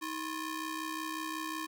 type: ring-modulated tone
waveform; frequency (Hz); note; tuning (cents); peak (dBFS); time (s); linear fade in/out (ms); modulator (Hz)
sawtooth; 698.5; F5; 0; -29; 0.01-1.67; 20; 382
effects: none